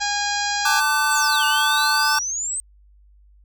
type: harmonic tone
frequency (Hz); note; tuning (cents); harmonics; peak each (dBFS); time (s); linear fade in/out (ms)
818; G#5; -26; 1 / 2 / 3 / 4 / 5 / 6 / 7 / 8 / 9; -25 / -26 / -33 / -33 / -30 / -30 / -32 / -34 / -34; 0-0.81; 20
type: chord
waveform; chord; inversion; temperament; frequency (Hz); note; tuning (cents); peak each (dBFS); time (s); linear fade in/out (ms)
square; D major; second; equal with one note detuned; 880 / 1174.7 / 1515.4; A5 / D6 / F#6; 0 / 0 / +41; -23 / -24 / -21; 0.65-2.19; 5
type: exponential two-way sweep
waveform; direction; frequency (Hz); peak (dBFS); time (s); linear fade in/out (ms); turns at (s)
sine; down then up; 8372 to 2794 to 8372; -23; 1.11-2.6; 0; 1.45
effects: added 50 Hz sine -49 dBFS peak until 3.44 s